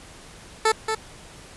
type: tone with echo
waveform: 15% pulse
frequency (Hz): 440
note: A4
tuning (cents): 0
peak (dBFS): -10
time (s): 0.65-0.72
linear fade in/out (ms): 5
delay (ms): 230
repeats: 1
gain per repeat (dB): -6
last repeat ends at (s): 0.95
effects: pink hiss -45 dBFS RMS until 1.56 s + resampled to 24000 Hz